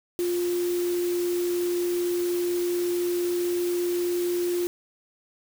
sine tone in noise, 351.8 Hz, F4, 13 cents sharp, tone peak -23 dBFS, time 0.19-4.67 s, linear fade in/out 0 ms, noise white, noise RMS -38 dBFS, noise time 0.19-4.67 s, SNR +12 dB, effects none

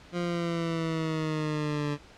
20% pulse exponential sweep, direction down, 175.9 to 145.3 Hz, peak -23 dBFS, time 0.12-1.98 s, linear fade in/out 50 ms, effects pink hiss -52 dBFS RMS until 2.17 s + low-pass 5000 Hz 12 dB/octave

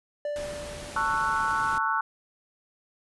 triangle tone with exponential decay, 587.3 Hz, D5, in tune, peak -25 dBFS, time 0.25-1.77 s, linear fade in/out 2 ms, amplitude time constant 330 ms
pink noise, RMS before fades -40 dBFS, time 0.36-1.78 s, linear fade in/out 0 ms
sine chord, F# minor seventh, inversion first, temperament just, 888 / 1110 / 1332 / 1480 Hz, A5 / C#6 / E6 / F#6, +16 / +2 / +18 / 0 cents, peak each -29 dBFS, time 0.96-2.01 s, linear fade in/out 5 ms
effects resampled to 24000 Hz

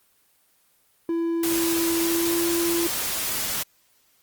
triangle tone with pitch glide, 334.2 to 339.5 Hz, E4 to F4, +24 to -49 cents, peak -20 dBFS, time 1.09-2.87 s, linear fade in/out 2 ms, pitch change +27 cents, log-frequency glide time 2.01-2.4 s
white noise, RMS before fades -27 dBFS, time 1.43-3.63 s, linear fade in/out 5 ms
effects white hiss -63 dBFS RMS until 4.22 s + Opus 24 kbps

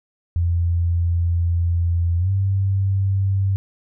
sine tone with pitch glide, 85.6 to 97.2 Hz, F2 to G2, -34 to -14 cents, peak -16 dBFS, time 0.36-3.56 s, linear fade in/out 0 ms, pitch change +220 cents, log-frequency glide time 2.18-2.3 s, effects none

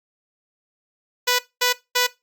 5% pulse tone bursts, 493.9 Hz, B4, in tune, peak -5 dBFS, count 3, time 1.27-2.07 s, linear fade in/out 10 ms, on 120 ms, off 220 ms, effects noise-tail reverb RT60 0.2 s tail -18 dB re dry + Opus 48 kbps

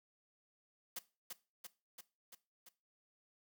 white noise with echo, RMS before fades -43 dBFS, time 0.96-0.99 s, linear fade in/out 5 ms, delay 340 ms, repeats 5, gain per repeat -3 dB, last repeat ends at 2.69 s, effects noise-tail reverb RT60 0.3 s tail -18 dB re dry + high-pass 200 Hz 12 dB/octave

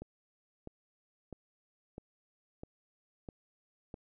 click train, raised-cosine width 2 ms, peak -30 dBFS, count 7, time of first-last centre 0.02-3.942 s, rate 1.53 Hz, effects none

